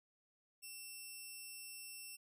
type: tone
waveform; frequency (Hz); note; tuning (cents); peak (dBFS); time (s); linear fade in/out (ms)
10% pulse; 2700; E7; +41; -40; 0.62-2.17; 20
effects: none